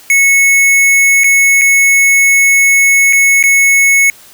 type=tone with dropouts; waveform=square; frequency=2200 Hz; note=C#7; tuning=14 cents flat; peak=-6 dBFS; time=0.1-4.1 s; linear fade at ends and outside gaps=1 ms; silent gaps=1.236-1.242 / 1.613-1.617 / 3.127-3.131 / 3.428-3.438 s; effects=white hiss -39 dBFS RMS until 4.33 s